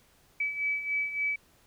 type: beating tone pair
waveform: sine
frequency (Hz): 2291 / 2294.5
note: D7 / D7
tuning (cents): -44 / -41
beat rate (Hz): 3.5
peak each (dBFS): -35 / -29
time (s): 0.4-1.36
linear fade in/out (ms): 5
effects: pink hiss -63 dBFS RMS until 1.66 s